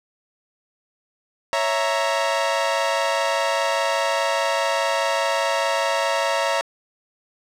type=chord; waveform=sawtooth; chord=A# diminished; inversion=first; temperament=equal; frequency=554.4 / 659.3 / 932.3 Hz; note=C#5 / E5 / A#5; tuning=0 / 0 / 0 cents; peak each=-20 dBFS; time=1.53-6.61 s; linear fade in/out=0 ms; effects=low-pass 7000 Hz 12 dB/octave + 8-bit